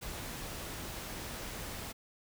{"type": "noise", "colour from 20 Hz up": "pink", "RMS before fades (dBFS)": -42, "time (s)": [0.01, 1.93], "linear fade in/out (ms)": 20, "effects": []}